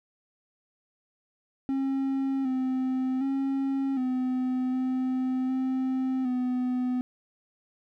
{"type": "tone with pitch steps", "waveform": "triangle", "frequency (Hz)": [269.8, 259.1, 271.4, 255.1, 257.5, 260.5, 251], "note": ["C#4", "C4", "C#4", "C4", "C4", "C4", "B3"], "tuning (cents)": [-47, -17, -36, -44, -28, -7, 28], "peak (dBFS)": -23, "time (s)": [1.69, 7.01], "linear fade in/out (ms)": 0, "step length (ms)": 760, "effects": []}